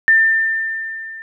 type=tone with level ramp; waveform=sine; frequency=1793 Hz; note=A6; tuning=32 cents sharp; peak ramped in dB=-7 to -30 dBFS; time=0.08-1.22 s; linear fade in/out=0 ms; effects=none